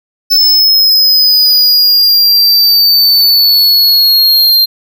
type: exponential sweep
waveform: square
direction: down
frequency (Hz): 5274 to 4173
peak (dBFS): -5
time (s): 0.3-4.66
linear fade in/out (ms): 20
effects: none